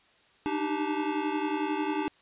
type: tone cluster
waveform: square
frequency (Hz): 299.1 / 310.2 / 390.3 / 866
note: D4 / D#4 / G4 / A5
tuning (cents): +32 / -5 / -8 / -28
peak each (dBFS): -34 / -33 / -35 / -35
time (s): 0.46-2.08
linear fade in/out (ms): 0
effects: white hiss -62 dBFS RMS until 2.21 s + resampled to 8000 Hz